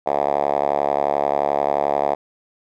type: tone with band-pass filter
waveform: 5% pulse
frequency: 71.4 Hz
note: D2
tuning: 48 cents flat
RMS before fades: -20 dBFS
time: 0.06-2.15 s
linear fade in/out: 10 ms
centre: 700 Hz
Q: 3
effects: none